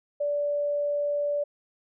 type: tone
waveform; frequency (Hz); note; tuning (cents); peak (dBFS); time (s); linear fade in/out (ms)
sine; 581; D5; -19; -24; 0.2-1.44; 10
effects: none